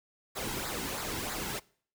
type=noise with flanger; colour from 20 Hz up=pink; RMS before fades=-36 dBFS; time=0.35-1.6 s; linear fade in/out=20 ms; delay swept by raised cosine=0.33 to 1.73 ms; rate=3.1 Hz; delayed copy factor=-0.6; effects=noise-tail reverb RT60 0.5 s tail -23 dB re dry